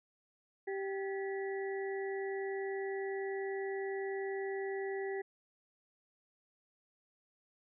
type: harmonic tone with a mistuned harmonic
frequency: 390 Hz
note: G4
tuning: 9 cents flat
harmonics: 1 / 2 / 4 / 5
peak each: -36 / -46 / -51 / -46 dBFS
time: 0.67-5.22 s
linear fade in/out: 10 ms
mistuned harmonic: 4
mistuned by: +150 cents
effects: none